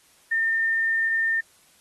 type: tone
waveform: sine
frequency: 1810 Hz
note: A6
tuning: 48 cents sharp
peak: -20 dBFS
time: 0.31-1.41 s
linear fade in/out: 10 ms
effects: white hiss -58 dBFS RMS until 1.8 s + AAC 32 kbps